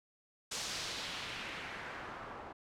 white noise with low-pass filter sweep, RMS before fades -43 dBFS, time 0.51-2.53 s, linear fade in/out 10 ms, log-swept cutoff 6600 to 930 Hz, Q 1.3, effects none

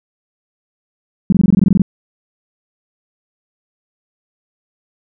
sine tone bursts, 191.6 Hz, G3, 39 cents flat, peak -6 dBFS, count 12, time 1.3-1.819 s, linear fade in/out 2 ms, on 24 ms, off 21 ms, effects none

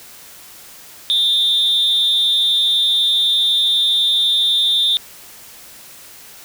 sine tone with amplitude modulation, 3596 Hz, A7, 37 cents sharp, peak -7 dBFS, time 1.1-4.97 s, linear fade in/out 0 ms, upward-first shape sine, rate 268 Hz, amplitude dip 80%, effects tanh soft clip ceiling -9 dBFS + white hiss -40 dBFS RMS until 6.44 s

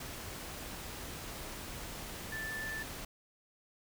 sine tone in noise, 1760 Hz, A6, in tune, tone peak -38 dBFS, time 2.32-2.83 s, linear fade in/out 5 ms, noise pink, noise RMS -44 dBFS, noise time 0-3.05 s, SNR +3 dB, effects none

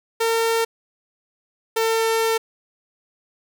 sawtooth tone pair in turn, 455.3 / 450.3 Hz, A#4 / A4, -41 / +40 cents, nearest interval unison, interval 19 cents, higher first, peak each -14 dBFS, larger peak neither, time 0.2-0.65 / 1.76-2.38 s, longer second, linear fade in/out 10 ms, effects none

